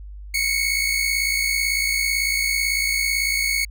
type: tone pair together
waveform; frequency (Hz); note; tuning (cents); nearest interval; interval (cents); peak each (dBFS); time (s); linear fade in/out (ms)
sawtooth; 2173 / 2231; C#7 / C#7; -35 / +11; unison; 46; -19; 0.34-3.65; 5
effects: added 50 Hz sine -34 dBFS peak until 3.7 s